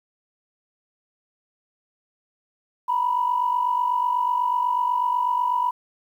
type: tone pair together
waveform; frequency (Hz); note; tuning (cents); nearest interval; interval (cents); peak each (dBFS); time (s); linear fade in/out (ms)
sine; 939.7 / 987.8; A#5 / B5; +14 / 0; minor second; 86; -25 / -20; 2.88-5.71; 10
effects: tanh soft clip ceiling -12 dBFS + 9-bit